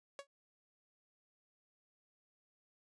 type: tone with exponential decay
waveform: sawtooth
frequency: 559 Hz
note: C#5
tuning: 14 cents sharp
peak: -38 dBFS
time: 0.19-0.27 s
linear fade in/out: 1 ms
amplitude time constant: 16 ms
effects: resampled to 22050 Hz